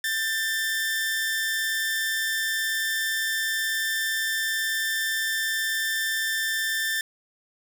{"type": "tone pair together", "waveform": "sawtooth", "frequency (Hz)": [1583.9, 1781], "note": ["G6", "A6"], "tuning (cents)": [17, 21], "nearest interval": "major second", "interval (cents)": 204, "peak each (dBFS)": [-33, -21], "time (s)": [0.04, 7.01], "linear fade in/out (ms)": 2, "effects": []}